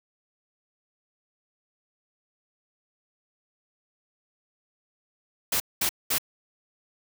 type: noise bursts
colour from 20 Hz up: white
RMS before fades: -25 dBFS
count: 3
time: 5.52-6.183 s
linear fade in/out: 5 ms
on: 81 ms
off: 210 ms
effects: none

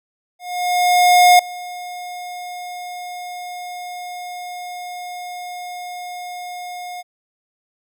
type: tone with ADSR envelope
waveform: square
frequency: 717 Hz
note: F5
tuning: 45 cents sharp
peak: -7 dBFS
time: 0.39-7.03 s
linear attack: 1000 ms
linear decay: 4 ms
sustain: -22 dB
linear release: 29 ms
effects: none

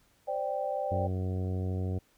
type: chord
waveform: sine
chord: C suspended second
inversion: none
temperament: equal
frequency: 523.3 / 587.3 / 784 Hz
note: C5 / D5 / G5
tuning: 0 / 0 / 0 cents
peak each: -35 / -33 / -34 dBFS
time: 0.27-1.08 s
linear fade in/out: 20 ms
type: harmonic tone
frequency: 92.9 Hz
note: F#2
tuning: 7 cents sharp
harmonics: 1 / 2 / 3 / 4 / 5 / 6 / 7 / 8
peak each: -30 / -38 / -42 / -43 / -44 / -50 / -50 / -52 dBFS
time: 0.91-1.99 s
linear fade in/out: 10 ms
effects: pink hiss -67 dBFS RMS until 2.17 s

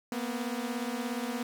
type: beating tone pair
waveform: sawtooth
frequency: 233.1 / 250.1 Hz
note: A#3 / B3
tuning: 0 / +22 cents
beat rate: 17 Hz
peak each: -31 dBFS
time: 0.12-1.43 s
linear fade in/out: 2 ms
effects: 11-bit

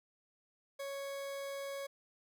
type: tone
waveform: 40% pulse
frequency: 554.4 Hz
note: C#5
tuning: in tune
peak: -39 dBFS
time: 0.79-1.87 s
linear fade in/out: 10 ms
effects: none

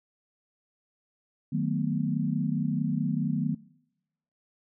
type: chord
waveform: sine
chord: B dominant seventh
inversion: first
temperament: just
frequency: 154.34 / 185.21 / 222.2 / 246.9 Hz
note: D#3 / F#3 / A3 / B3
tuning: -14 / +2 / +17 / 0 cents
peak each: -29 / -31 / -32 / -31 dBFS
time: 1.52-3.55 s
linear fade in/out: 10 ms
effects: noise-tail reverb RT60 0.9 s tail -24 dB re dry

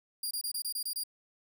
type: tone bursts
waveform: 15% pulse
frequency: 4807 Hz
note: D8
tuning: 39 cents sharp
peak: -26 dBFS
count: 8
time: 0.23-1.037 s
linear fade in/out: 5 ms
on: 79 ms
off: 25 ms
effects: none

